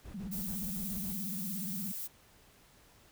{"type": "noise bursts", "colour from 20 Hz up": "brown", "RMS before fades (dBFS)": -47, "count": 8, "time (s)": [0.04, 1.137], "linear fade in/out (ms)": 20, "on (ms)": 110, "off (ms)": 31}
{"type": "tone with vibrato", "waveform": "sine", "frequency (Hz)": 193.3, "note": "G3", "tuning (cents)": -24, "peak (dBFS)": -38, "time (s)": [0.14, 1.92], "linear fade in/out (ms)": 5, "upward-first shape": "sine", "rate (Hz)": 17, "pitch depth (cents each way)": 180}
{"type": "noise", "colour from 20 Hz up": "violet", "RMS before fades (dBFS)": -40, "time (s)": [0.31, 2.08], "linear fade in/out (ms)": 20}
{"effects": ["pink hiss -62 dBFS RMS until 3.11 s"]}